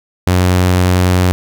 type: tone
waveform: sawtooth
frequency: 90.9 Hz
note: F#2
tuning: 30 cents flat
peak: -5 dBFS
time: 0.27-1.32 s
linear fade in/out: 0 ms
effects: none